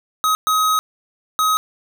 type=tone bursts at uneven times; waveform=square; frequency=1266 Hz; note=D#6; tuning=30 cents sharp; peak=-15 dBFS; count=3; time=0.24-0.35 / 0.47-0.79 / 1.39-1.57 s; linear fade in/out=0 ms; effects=none